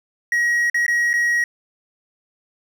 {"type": "tone with dropouts", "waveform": "triangle", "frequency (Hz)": 1900, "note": "A#6", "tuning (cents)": 33, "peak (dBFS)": -14, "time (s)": [0.32, 1.44], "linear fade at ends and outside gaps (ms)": 2, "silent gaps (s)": [[0.699, 0.744], [0.865, 0.88], [1.132, 1.138]], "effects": []}